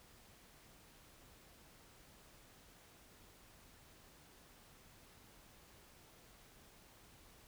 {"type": "silence", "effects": ["pink hiss -63 dBFS RMS until 7.47 s"]}